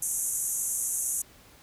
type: band-pass noise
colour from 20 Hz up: white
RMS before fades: -30 dBFS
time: 0.02-1.22 s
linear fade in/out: 5 ms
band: 6200 to 12000 Hz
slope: 96 dB/octave
effects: pink hiss -55 dBFS RMS until 1.62 s